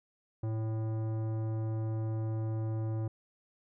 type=tone with tanh clipping; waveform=sine; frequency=110.6 Hz; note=A2; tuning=9 cents sharp; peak=-33 dBFS; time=0.43-3.08 s; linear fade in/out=5 ms; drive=15 dB; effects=none